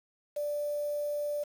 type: tone with quantisation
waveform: sine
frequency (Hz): 587.3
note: D5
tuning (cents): 0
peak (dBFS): -30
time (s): 0.36-1.44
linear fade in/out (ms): 10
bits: 8
effects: none